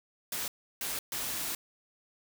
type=noise bursts at uneven times; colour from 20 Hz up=white; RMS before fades=-35 dBFS; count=3; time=0.32-0.48 / 0.81-0.99 / 1.12-1.55 s; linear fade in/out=2 ms; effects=none